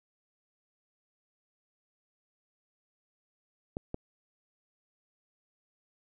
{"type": "clicks", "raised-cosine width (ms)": 2, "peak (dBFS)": -21, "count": 2, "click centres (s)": [3.769, 3.944], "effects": []}